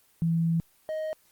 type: tone pair in turn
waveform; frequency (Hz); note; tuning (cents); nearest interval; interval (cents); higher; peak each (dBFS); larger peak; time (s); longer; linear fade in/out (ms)
sine / triangle; 165.7 / 625.6; E3 / D#5; +9 / +9; octave + major seventh; 2300; second; -22 / -27; first; 0.22-0.6 / 0.89-1.13; first; 0
effects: white hiss -63 dBFS RMS until 1.31 s + Opus 24 kbps